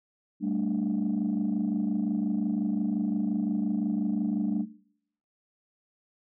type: chord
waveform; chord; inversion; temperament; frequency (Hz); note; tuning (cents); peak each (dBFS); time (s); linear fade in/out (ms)
sine; G suspended second; none; equal with one note detuned; 196 / 221.7 / 293.7; G3 / A3 / D4; 0 / +13 / 0; -29; 0.4-4.66; 50
effects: noise-tail reverb RT60 0.7 s tail -20 dB re dry + tanh soft clip ceiling -20 dBFS